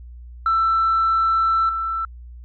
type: tone with level steps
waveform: sine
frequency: 1332 Hz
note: E6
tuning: 18 cents sharp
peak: -14 / -21 dBFS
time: 0.46-2.05 s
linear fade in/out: 2 ms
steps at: 1.69 s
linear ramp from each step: 2 ms
effects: tanh soft clip ceiling -12 dBFS + added 60 Hz sine -36 dBFS peak until 2.44 s